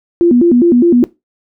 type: tone with vibrato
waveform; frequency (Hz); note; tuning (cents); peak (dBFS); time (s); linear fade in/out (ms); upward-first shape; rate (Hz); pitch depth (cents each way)
sine; 289.3; D4; -26; -5; 0.21-1.04; 0; square; 4.9; 300
effects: noise-tail reverb RT60 0.2 s tail -18 dB re dry